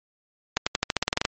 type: accelerating click train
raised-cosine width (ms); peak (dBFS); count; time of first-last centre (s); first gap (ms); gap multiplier
0.2; -4; 12; 0.57-1.251; 95; 0.91
effects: MP3 32 kbps